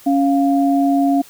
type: tone pair together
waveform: sine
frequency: 278 / 698.5 Hz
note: C#4 / F5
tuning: +5 / 0 cents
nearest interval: octave + major third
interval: 1595 cents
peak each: -13 / -18 dBFS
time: 0.06-1.22 s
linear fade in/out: 10 ms
effects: white hiss -44 dBFS RMS until 1.29 s